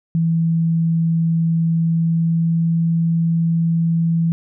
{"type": "tone with pitch glide", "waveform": "sine", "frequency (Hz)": [164.81, 165.96], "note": ["E3", "E3"], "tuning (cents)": [0, 12], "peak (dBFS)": -14, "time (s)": [0.15, 4.32], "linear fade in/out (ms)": 0, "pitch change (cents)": 12, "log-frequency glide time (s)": [1.73, 2.77], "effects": []}